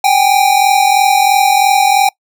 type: tone pair together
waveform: square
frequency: 772 / 815 Hz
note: G5 / G#5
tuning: -27 / -33 cents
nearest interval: minor second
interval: 94 cents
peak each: -11 dBFS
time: 0.04-2.09 s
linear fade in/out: 5 ms
effects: noise-tail reverb RT60 0.1 s tail -24 dB re dry